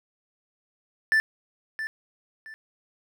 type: tone with echo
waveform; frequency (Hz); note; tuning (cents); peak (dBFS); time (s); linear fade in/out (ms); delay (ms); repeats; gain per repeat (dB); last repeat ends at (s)
triangle; 1764; A6; +4; -16; 1.12-1.2; 0; 670; 2; -11; 2.54
effects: none